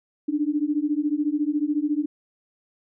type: beating tone pair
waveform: sine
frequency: 290 / 304 Hz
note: D4 / D#4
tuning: -22 / -40 cents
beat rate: 14 Hz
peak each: -24 dBFS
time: 0.28-2.06 s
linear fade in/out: 10 ms
effects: none